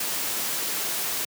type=noise; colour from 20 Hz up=white; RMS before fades=-28 dBFS; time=0-1.25 s; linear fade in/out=5 ms; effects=high-pass 150 Hz 12 dB/octave